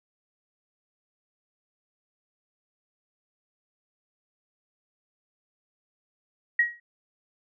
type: tone with exponential decay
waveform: sine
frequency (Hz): 1900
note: A#6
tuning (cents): +33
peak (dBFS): -15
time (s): 6.59-6.8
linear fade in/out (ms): 5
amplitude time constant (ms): 44
effects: none